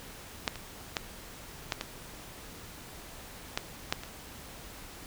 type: clicks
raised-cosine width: 0.2 ms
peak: -9 / -23 / -11 / -11 / -15 / -11 / -9 / -23 dBFS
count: 8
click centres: 0.478 / 0.557 / 0.968 / 1.722 / 1.811 / 3.575 / 3.925 / 4.035 s
effects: pink hiss -47 dBFS RMS until 5.06 s